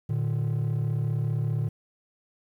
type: tone pair together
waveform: triangle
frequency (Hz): 115.1 / 150.13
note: A#2 / D3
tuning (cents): -22 / +38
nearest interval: perfect fourth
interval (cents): 460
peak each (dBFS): -23 / -25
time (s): 0.09-1.69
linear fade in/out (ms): 10
effects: tanh soft clip ceiling -19 dBFS + 10-bit